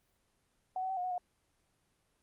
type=tone with pitch steps; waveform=sine; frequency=745 / 754 / 765 / 719 / 736 / 717 Hz; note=F#5 / F#5 / G5 / F#5 / F#5 / F5; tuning=+12 / +32 / -42 / -50 / -9 / +45 cents; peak=-33 dBFS; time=0.76-1.18 s; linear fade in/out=2 ms; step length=70 ms; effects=pink hiss -75 dBFS RMS until 2.22 s + Opus 24 kbps